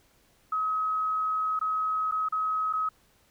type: tone with dropouts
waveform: sine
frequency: 1274 Hz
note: D#6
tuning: 41 cents sharp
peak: -25 dBFS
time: 0.52-2.89 s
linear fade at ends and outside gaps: 5 ms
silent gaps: 1.592-1.612 / 2.113-2.121 / 2.287-2.323 / 2.728-2.734 s
effects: pink hiss -64 dBFS RMS until 3.3 s